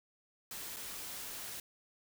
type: noise with dropouts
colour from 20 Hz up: white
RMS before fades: -44 dBFS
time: 0.51-1.6 s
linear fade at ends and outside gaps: 2 ms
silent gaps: 0.763-0.767 s
effects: none